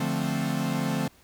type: chord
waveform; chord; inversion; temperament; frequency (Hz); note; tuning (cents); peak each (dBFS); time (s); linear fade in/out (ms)
45% pulse; D minor seventh; none; equal; 146.83 / 174.61 / 220 / 261.6; D3 / F3 / A3 / C4; 0 / 0 / 0 / 0; -31; 0-1.08; 5
effects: pink hiss -58 dBFS RMS until 1.23 s